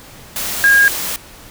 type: tone in noise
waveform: sine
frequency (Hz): 1628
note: G#6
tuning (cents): -35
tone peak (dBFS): -7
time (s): 0.64-0.88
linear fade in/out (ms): 0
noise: white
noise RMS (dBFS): -22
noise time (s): 0.36-1.16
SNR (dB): +12
effects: pink hiss -39 dBFS RMS until 1.5 s